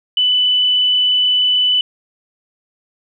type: tone with frequency modulation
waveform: sine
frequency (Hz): 2990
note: F#7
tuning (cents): +17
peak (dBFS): -11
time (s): 0.17-1.81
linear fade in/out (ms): 2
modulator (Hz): 36.4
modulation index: 0.37
effects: none